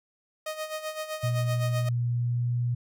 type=tone with tremolo; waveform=sawtooth; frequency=622.3 Hz; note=D#5; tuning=in tune; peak=-26 dBFS; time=0.46-1.89 s; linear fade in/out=5 ms; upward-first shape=sine; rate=7.8 Hz; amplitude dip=70%
type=tone with pitch glide; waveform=sine; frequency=120.2 to 121.11 Hz; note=B2 to B2; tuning=-46 to -33 cents; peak=-24 dBFS; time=1.23-2.75 s; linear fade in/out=10 ms; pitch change=+13 cents; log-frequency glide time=2.12-2.53 s
effects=none

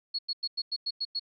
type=tone bursts; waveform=sine; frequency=4341 Hz; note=C#8; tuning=37 cents flat; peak=-28 dBFS; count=8; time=0.14-1.196 s; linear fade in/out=10 ms; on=48 ms; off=96 ms; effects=none

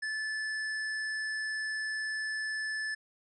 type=tone with hard clipping; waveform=sine; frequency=1741 Hz; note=A6; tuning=19 cents flat; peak=-34 dBFS; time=0.02-2.95 s; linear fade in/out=10 ms; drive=10 dB; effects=resampled to 24000 Hz

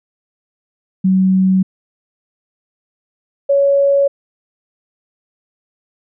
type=tone pair in turn; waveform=sine; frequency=188.4 / 559 Hz; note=F#3 / C#5; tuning=+32 / +14 cents; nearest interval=octave + perfect fifth; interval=1882 cents; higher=second; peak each=-9 dBFS; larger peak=neither; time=1.04-1.63 / 3.49-4.08 s; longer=neither; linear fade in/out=10 ms; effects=none

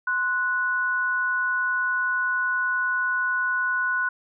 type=tone pair together; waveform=sine; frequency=1044.5 / 1475 Hz; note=C6 / F#6; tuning=-3 / -6 cents; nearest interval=tritone; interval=597 cents; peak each=-29 / -22 dBFS; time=0.07-4.09 s; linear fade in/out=5 ms; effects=none

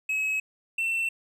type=tone pair in turn; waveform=triangle; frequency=2564 / 2691 Hz; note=E7 / E7; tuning=-49 / +35 cents; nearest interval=minor second; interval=84 cents; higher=second; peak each=-23 dBFS; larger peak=neither; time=0.09-0.4 / 0.78-1.09 s; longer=neither; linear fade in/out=5 ms; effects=none

